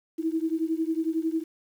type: beating tone pair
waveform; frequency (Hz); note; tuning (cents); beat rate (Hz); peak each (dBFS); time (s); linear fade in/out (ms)
sine; 318.6 / 329.6; D#4 / E4; +41 / 0; 11; -27 / -28; 0.18-1.44; 20
effects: 9-bit